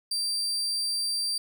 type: tone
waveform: 35% pulse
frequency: 4699 Hz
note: D8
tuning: in tune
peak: -25 dBFS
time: 0.11-1.38 s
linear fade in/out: 5 ms
effects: 11-bit